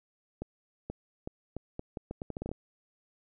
accelerating click train, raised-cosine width 2 ms, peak -23 dBFS, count 14, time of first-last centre 0.42-2.516 s, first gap 480 ms, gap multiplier 0.78, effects none

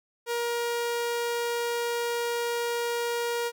sawtooth tone, 473.2 Hz, A#4, 26 cents sharp, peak -23 dBFS, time 0.26-3.52 s, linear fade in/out 50 ms, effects none

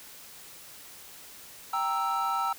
triangle chord, E diminished, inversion first, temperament equal, 784 / 932.3 / 1318.5 Hz, G5 / Bb5 / E6, 0 / 0 / 0 cents, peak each -30 / -30 / -27 dBFS, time 1.73-2.53 s, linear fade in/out 5 ms, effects white hiss -48 dBFS RMS until 2.58 s

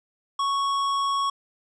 triangle tone with tanh clipping, 1108.7 Hz, C#6, in tune, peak -24 dBFS, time 0.39-1.3 s, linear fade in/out 5 ms, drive 18 dB, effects resampled to 22050 Hz

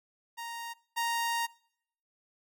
sawtooth tone pair in turn, 932 / 932 Hz, A#5 / A#5, -1 / -1 cents, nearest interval unison, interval 0 cents, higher neither, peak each -34 / -25 dBFS, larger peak second, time 0.37-0.74 / 0.96-1.47 s, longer second, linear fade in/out 20 ms, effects noise-tail reverb RT60 0.7 s tail -24 dB re dry

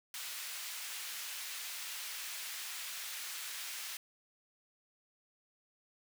pink high-pass noise, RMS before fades -43 dBFS, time 0.14-3.97 s, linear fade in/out 2 ms, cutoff 2000 Hz, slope 12 dB/octave, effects none

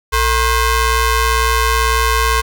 sawtooth ring-modulated tone, 508 Hz, B4, 49 cents sharp, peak -5 dBFS, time 0.12-2.42 s, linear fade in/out 20 ms, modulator 567 Hz, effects none

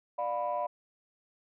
sine chord, B diminished, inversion first, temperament just, 592.7 / 711.2 / 987.8 Hz, D5 / F5 / B5, +16 / +31 / 0 cents, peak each -33 dBFS, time 0.18-0.67 s, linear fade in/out 10 ms, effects tanh soft clip ceiling -23 dBFS

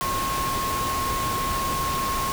sine tone in noise, 1080 Hz, C#6, 45 cents flat, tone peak -25 dBFS, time 0.01-2.32 s, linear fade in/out 0 ms, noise pink, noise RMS -29 dBFS, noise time 0.01-2.32 s, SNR +1 dB, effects none

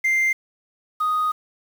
sine tone pair in turn, 2093 / 1244.5 Hz, C7 / D#6, 0 / 0 cents, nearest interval major sixth, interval 900 cents, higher first, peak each -14 / -17 dBFS, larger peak first, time 0.04-0.33 / 1-1.32 s, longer second, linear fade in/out 10 ms, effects tanh soft clip ceiling -16 dBFS + 7-bit

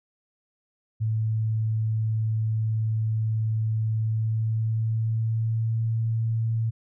sine tone with pitch glide, 110.2 to 113.04 Hz, A2 to A2, +3 to +47 cents, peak -22 dBFS, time 1-6.71 s, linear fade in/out 20 ms, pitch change +44 cents, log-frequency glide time 3.91-5.84 s, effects none

